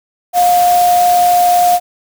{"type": "tone in noise", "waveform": "sine", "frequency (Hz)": 710, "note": "F5", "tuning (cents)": 28, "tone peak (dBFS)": -7, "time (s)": [0.33, 1.8], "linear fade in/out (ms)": 50, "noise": "white", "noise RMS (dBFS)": -22, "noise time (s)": [0.33, 1.8], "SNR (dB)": 12, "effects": []}